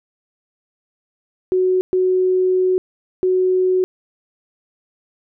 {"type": "tone bursts at uneven times", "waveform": "sine", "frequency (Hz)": 370, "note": "F#4", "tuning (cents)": 0, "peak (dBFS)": -13, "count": 3, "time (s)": [[1.52, 1.81], [1.93, 2.78], [3.23, 3.84]], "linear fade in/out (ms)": 0, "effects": []}